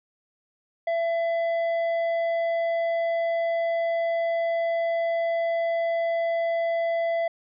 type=tone with hard clipping; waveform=sine; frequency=670 Hz; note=E5; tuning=28 cents sharp; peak=-24 dBFS; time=0.87-7.28 s; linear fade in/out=5 ms; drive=6 dB; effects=resampled to 11025 Hz